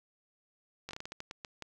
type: slowing click train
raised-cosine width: 0.2 ms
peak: -24 dBFS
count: 11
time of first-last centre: 0.89-1.623 s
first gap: 19 ms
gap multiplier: 1.28
effects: 10-bit